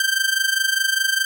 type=tone with amplitude modulation; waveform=sawtooth; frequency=1568 Hz; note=G6; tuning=in tune; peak=-11 dBFS; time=0-1.25 s; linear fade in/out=2 ms; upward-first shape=sine; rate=24.9 Hz; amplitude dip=75%; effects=none